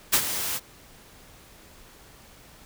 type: noise with ADSR envelope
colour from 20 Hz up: white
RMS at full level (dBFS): -18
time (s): 0.12-0.6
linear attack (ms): 20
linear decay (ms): 68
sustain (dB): -11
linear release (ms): 38
effects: pink hiss -51 dBFS RMS until 2.65 s